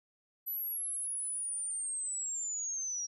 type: linear sweep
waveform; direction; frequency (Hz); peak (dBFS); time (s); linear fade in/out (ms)
sine; down; 12000 to 5640; -34; 0.46-3.07; 20
effects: none